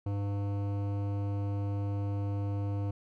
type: tone with hard clipping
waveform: sine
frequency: 100.6 Hz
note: G2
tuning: 45 cents sharp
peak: -32 dBFS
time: 0.06-2.91 s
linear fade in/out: 5 ms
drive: 15 dB
effects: none